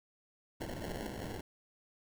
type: noise with sample-and-hold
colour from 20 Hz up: violet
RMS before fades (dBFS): -41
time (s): 0.6-1.41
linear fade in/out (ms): 10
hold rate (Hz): 1225
effects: none